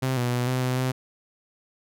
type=tone with pitch steps; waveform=sawtooth; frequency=130.7 / 122.5 / 123.2 / 127.9 / 127 / 128.9 Hz; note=C3 / B2 / B2 / C3 / B2 / C3; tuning=-1 / -14 / -4 / -39 / +49 / -26 cents; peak=-19 dBFS; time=0.02-0.92 s; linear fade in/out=10 ms; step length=150 ms; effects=none